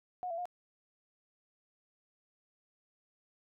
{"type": "tone with pitch steps", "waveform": "sine", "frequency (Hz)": [725, 672, 713], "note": ["F#5", "E5", "F5"], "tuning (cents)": [-35, 33, 36], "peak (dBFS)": -35, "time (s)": [0.23, 0.455], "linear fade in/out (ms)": 0, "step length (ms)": 75, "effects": []}